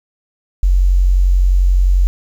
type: tone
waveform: sine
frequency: 45.72 Hz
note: F#1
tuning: 20 cents flat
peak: -8 dBFS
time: 0.63-2.07 s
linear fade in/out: 0 ms
effects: 7-bit